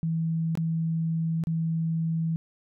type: tone with dropouts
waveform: sine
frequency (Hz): 163.1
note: E3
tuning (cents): -18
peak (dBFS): -24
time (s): 0.03-2.36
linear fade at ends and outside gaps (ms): 0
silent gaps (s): 0.553-0.574 / 1.438-1.471
effects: none